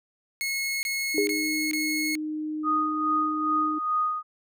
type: tone bursts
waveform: sawtooth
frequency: 2176 Hz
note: C#7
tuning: 33 cents flat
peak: -23 dBFS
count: 4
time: 0.41-2.153 s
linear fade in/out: 0 ms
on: 420 ms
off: 21 ms
type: tone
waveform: sine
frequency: 307.3 Hz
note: D#4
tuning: 21 cents flat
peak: -28 dBFS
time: 1.14-3.79 s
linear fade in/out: 10 ms
type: tone with exponential decay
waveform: sine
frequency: 408.5 Hz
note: G#4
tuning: 29 cents flat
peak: -19 dBFS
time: 1.18-1.64 s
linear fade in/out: 1 ms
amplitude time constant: 98 ms
type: tone with tremolo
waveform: sine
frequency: 1240 Hz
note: D#6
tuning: 6 cents flat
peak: -21 dBFS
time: 2.63-4.23 s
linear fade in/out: 50 ms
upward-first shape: sine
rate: 2.4 Hz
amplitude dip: 55%
effects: none